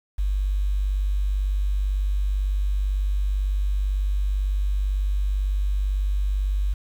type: tone with quantisation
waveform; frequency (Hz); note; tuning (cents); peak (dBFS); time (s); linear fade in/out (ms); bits
sine; 49; G1; 0; -20; 0.18-6.74; 10; 8
effects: none